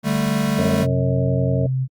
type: chord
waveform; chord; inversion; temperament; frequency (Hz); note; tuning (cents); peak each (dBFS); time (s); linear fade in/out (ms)
square; D suspended fourth; none; equal; 146.83 / 196 / 220; D3 / G3 / A3; 0 / 0 / 0; -24 / -23 / -22; 0.03-0.87; 50
type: harmonic tone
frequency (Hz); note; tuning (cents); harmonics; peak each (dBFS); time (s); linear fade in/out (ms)
91; F#2; -28; 1 / 2 / 3 / 5 / 6 / 7; -27 / -27 / -27 / -27 / -27 / -27; 0.58-1.67; 10
type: tone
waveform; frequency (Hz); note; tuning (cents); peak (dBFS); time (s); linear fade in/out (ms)
sine; 130.81; C3; 0; -18; 0.81-1.88; 50
effects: Opus 48 kbps